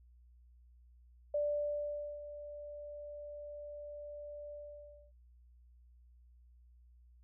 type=tone with ADSR envelope; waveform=sine; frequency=587.3 Hz; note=D5; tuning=in tune; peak=-30 dBFS; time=1.34-5.12 s; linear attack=5 ms; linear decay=850 ms; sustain=-14 dB; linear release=600 ms; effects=added 60 Hz sine -59 dBFS peak until 7.23 s